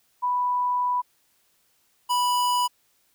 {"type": "tone pair in turn", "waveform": ["sine", "square"], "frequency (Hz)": [987.8, 984.3], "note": ["B5", "B5"], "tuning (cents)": [0, -6], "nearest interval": "unison", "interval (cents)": 6, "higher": "first", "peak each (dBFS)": -21, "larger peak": "neither", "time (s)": [[0.22, 1.02], [2.09, 2.68]], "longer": "first", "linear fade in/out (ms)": 20, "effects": ["white hiss -66 dBFS RMS until 3.14 s"]}